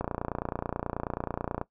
click train, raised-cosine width 1 ms, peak -16 dBFS, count 48, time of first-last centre 0.01-1.614 s, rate 29.3 Hz, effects noise-tail reverb RT60 0.1 s tail -17 dB re dry

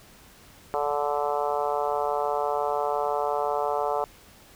harmonic tone, 145.8 Hz, D3, 12 cents flat, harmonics 3 / 4 / 5 / 6 / 7 / 8 / 9, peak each -30 / -30 / -29 / -31 / -34 / -36 / -37 dBFS, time 0.74-4.04 s, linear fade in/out 0 ms, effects pink hiss -52 dBFS RMS until 4.55 s

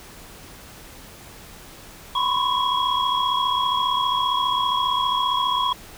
sine tone cluster, 987 / 1022 / 1094 / 3313 Hz, B5 / C6 / C#6 / G#7, -1 / -41 / -23 / -5 cents, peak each -24 dBFS, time 2.15-5.73 s, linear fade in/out 5 ms, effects tanh soft clip ceiling -11 dBFS + pink hiss -43 dBFS RMS until 5.97 s

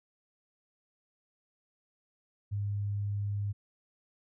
sine tone, 101.8 Hz, G#2, 34 cents flat, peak -30 dBFS, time 2.51-3.53 s, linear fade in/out 20 ms, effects none

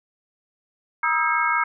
sine tone cluster, 952 / 1249 / 1314 / 1608 / 2176 Hz, A#5 / D#6 / E6 / G6 / C#7, +36 / +6 / -6 / +44 / -33 cents, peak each -25 dBFS, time 1.03-1.64 s, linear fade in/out 5 ms, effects none

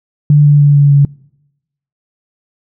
sine tone with pitch steps, 147.1 / 145.75 / 144.41 / 143.08 / 141.76 Hz, D3 / D3 / D3 / D3 / C#3, +3 / -13 / -29 / -45 / +39 cents, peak -3 dBFS, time 0.3-1.05 s, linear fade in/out 2 ms, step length 150 ms, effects noise-tail reverb RT60 0.9 s tail -25 dB re dry

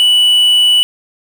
triangle tone with quantisation, 2960 Hz, F#7, in tune, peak -5 dBFS, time 0-0.83 s, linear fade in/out 0 ms, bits 5, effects none

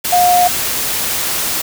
sine tone in noise, 715 Hz, F5, 41 cents sharp, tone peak -8 dBFS, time 0.12-0.48 s, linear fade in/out 10 ms, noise white, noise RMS -18 dBFS, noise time 0.04-1.62 s, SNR +7 dB, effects none

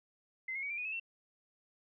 sine tone with pitch steps, 2063 / 2158 / 2258 / 2362 / 2470 / 2584 / 2703 Hz, C7 / C#7 / C#7 / D7 / D#7 / E7 / E7, -25 / -47 / +31 / +9 / -13 / -35 / +43 cents, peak -36 dBFS, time 0.48-0.998 s, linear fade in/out 5 ms, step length 74 ms, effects none

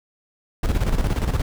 brown noise with tremolo, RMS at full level -18 dBFS, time 0.63-1.42 s, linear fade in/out 5 ms, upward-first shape square, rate 17 Hz, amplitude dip 60%, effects none

